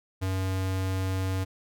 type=tone; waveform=square; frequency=94.5 Hz; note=F#2; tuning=37 cents sharp; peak=-27 dBFS; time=0.21-1.45 s; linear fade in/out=20 ms; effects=none